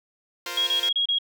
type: chord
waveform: 5% pulse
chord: F suspended fourth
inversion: none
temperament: equal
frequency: 349.2 / 466.2 / 523.3 Hz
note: F4 / Bb4 / C5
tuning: 0 / 0 / 0 cents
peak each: -25 / -25 / -23 dBFS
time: 0.46-0.89 s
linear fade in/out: 2 ms
type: tone bursts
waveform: sine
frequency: 3293 Hz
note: G#7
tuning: 15 cents flat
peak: -20 dBFS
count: 5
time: 0.57-1.186 s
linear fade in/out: 5 ms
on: 100 ms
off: 29 ms
effects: none